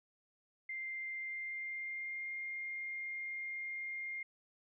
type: tone with pitch glide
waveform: sine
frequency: 2095 to 2118 Hz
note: C7 to C7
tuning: +2 to +21 cents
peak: -39 dBFS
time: 0.69-4.23 s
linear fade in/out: 5 ms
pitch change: +19 cents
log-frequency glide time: 1.19-2.31 s
effects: none